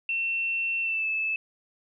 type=tone with pitch glide; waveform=sine; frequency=2700 to 2617 Hz; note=E7 to E7; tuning=+41 to -13 cents; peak=-25 dBFS; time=0.09-1.36 s; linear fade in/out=2 ms; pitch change=-54 cents; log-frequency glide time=0.82-1.07 s; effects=none